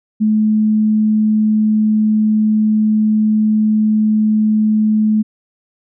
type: tone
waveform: sine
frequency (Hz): 215.1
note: A3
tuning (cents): -39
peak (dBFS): -10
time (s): 0.2-5.23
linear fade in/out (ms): 20
effects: none